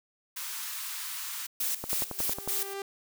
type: high-pass noise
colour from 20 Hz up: white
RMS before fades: -37 dBFS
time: 0.36-1.47 s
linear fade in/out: 10 ms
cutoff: 920 Hz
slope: 48 dB/octave
type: noise with tremolo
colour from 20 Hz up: blue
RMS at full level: -30 dBFS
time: 1.6-2.74 s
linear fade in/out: 5 ms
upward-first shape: square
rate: 3.4 Hz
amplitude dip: 75%
type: click train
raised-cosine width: 1 ms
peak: -21 dBFS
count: 8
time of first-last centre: 1.84-2.476 s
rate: 11 Hz
type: tone with exponential growth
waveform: sawtooth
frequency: 394.9 Hz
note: G4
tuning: 13 cents sharp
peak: -29 dBFS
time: 1.85-2.82 s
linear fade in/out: 2 ms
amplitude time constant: 210 ms
effects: none